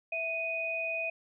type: tone pair together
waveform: sine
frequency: 659.3 / 2489 Hz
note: E5 / D#7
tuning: 0 / 0 cents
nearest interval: octave + major seventh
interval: 2300 cents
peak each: -36 / -32 dBFS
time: 0.12-1.1 s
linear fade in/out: 5 ms
effects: none